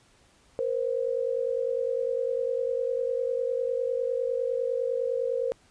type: tone pair together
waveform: sine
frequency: 473.4 / 523.3 Hz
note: A#4 / C5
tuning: +27 / 0 cents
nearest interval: major second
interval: 173 cents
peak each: -28 dBFS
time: 0.59-5.52 s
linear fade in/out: 0 ms
effects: pink hiss -61 dBFS RMS until 5.7 s + resampled to 22050 Hz